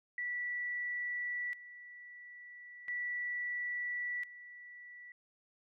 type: tone with tremolo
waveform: sine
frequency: 1956 Hz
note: B6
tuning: 17 cents flat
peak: -35 dBFS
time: 0.18-5.12 s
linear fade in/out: 2 ms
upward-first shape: square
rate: 0.37 Hz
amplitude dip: 80%
effects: none